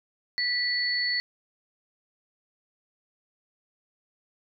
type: tone pair together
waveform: sine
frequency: 1960 / 4433 Hz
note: B6 / C#8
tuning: -14 / -1 cents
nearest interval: octave + major second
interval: 1413 cents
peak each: -27 dBFS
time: 0.38-1.2 s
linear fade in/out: 0 ms
effects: none